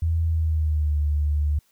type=tone with pitch glide; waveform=sine; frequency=82.1 to 73.99 Hz; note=E2 to D2; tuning=-6 to +13 cents; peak=-19 dBFS; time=0.02-1.59 s; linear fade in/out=5 ms; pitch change=-181 cents; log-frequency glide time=0.25-0.97 s; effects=white hiss -64 dBFS RMS until 1.71 s